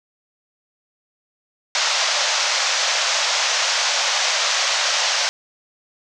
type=band-pass noise; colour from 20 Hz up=white; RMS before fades=-20 dBFS; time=1.75-5.29 s; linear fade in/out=0 ms; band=540 to 6500 Hz; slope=48 dB/octave; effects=none